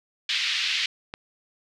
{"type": "band-pass noise", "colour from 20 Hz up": "pink", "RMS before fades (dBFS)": -26, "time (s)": [0.29, 0.86], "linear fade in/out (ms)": 2, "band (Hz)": [2200, 4400], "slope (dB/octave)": 24}
{"type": "click", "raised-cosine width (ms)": 0.3, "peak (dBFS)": -18, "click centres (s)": 1.139}
{"effects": []}